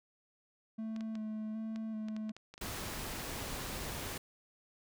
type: tone with vibrato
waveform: triangle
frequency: 218.7 Hz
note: A3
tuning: 10 cents flat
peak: -35 dBFS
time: 0.78-2.32 s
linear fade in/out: 10 ms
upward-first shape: square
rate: 1.3 Hz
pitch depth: 18 cents each way
type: clicks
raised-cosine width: 0.2 ms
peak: -33 dBFS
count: 11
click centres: 0.963 / 1.008 / 1.154 / 1.76 / 2.085 / 2.165 / 2.294 / 2.366 / 2.54 / 2.579 / 2.632 s
type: noise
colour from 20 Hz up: pink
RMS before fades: -41 dBFS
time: 2.61-4.18 s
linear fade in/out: 5 ms
effects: none